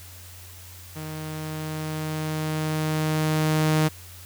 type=tone with level ramp; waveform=sawtooth; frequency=155.56 Hz; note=D#3; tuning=in tune; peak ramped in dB=-29 to -14 dBFS; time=0.95-3.89 s; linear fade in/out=20 ms; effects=added 89 Hz sine -44 dBFS peak until 4.25 s + white hiss -46 dBFS RMS until 4.25 s